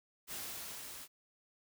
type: noise with level ramp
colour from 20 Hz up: white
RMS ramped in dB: -42 to -49 dBFS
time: 0.27-1.08 s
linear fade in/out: 50 ms
effects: none